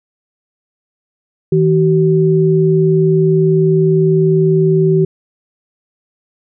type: tone pair together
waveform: sine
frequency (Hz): 160 / 380.3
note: D#3 / F#4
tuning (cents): +49 / +48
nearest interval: octave + minor third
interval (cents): 1499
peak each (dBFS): -11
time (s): 1.52-5.05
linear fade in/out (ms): 5
effects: none